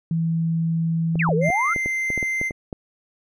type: tone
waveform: sine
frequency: 164.4 Hz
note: E3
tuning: 4 cents flat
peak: -19 dBFS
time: 0.11-1.49 s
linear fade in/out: 2 ms
type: clicks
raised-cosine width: 2 ms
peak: -16 dBFS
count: 11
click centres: 1.156 / 1.29 / 1.502 / 1.762 / 1.86 / 2.103 / 2.177 / 2.228 / 2.414 / 2.509 / 2.728 s
type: exponential two-way sweep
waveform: sine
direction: down then up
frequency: 2880 to 418 to 1447 Hz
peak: -20 dBFS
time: 1.19-1.74 s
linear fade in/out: 10 ms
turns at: 1.34 s
type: tone with pitch glide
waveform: triangle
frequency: 2093 to 2081 Hz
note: C7 to C7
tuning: 0 to -10 cents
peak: -20 dBFS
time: 1.41-2.52 s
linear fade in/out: 50 ms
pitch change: -10 cents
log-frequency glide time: 1.53-1.88 s
effects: none